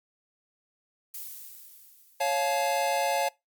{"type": "noise with exponential decay", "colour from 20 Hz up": "violet", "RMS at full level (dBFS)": -37, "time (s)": [1.14, 2.94], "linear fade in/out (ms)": 5, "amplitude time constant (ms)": 390}
{"type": "chord", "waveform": "square", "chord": "Db augmented", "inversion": "none", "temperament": "equal with one note detuned", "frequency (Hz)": [554.4, 698.5, 860.4], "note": ["Db5", "F5", "A5"], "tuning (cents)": [0, 0, -39], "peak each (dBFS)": -30, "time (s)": [2.2, 3.29], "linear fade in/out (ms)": 10}
{"effects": ["noise-tail reverb RT60 0.2 s tail -23 dB re dry", "Opus 48 kbps"]}